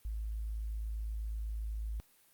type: tone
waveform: sine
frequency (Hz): 54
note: A1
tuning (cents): -32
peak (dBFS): -35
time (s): 0.05-2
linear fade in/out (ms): 0
effects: white hiss -66 dBFS RMS until 2.33 s + Opus 32 kbps